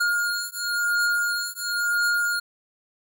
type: beating tone pair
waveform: square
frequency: 1421 / 1421.97 Hz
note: F6 / F6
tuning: +30 / +31 cents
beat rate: 0.97 Hz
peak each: -26 dBFS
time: 0-2.4 s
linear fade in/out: 10 ms
effects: none